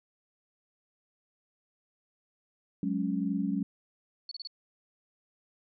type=chord; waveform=sine; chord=F# suspended second; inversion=none; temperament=equal; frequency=185 / 207.7 / 277.2 Hz; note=F#3 / G#3 / C#4; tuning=0 / 0 / 0 cents; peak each=-32 dBFS; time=2.83-3.63 s; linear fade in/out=2 ms
type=tone bursts; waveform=sine; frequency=4435 Hz; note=C#8; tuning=in tune; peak=-37 dBFS; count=4; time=4.29-4.473 s; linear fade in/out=2 ms; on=24 ms; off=29 ms
effects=none